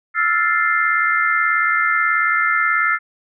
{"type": "chord", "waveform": "sine", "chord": "F major seventh", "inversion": "third", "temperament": "equal", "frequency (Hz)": [1318.5, 1396.9, 1760, 2093], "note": ["E6", "F6", "A6", "C7"], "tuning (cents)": [0, 0, 0, 0], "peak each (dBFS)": -20, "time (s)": [0.14, 2.99], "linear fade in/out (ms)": 50, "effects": []}